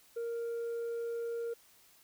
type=tone with tanh clipping; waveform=sine; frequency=466.2 Hz; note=A#4; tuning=in tune; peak=-35 dBFS; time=0.16-1.54 s; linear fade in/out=10 ms; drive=2 dB; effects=white hiss -63 dBFS RMS until 2.03 s